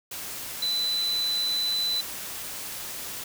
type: tone in noise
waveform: sine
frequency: 4000 Hz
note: B7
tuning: 21 cents sharp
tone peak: -24 dBFS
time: 0.62-2.01 s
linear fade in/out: 5 ms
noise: white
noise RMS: -36 dBFS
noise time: 0.11-3.24 s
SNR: +9 dB
effects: none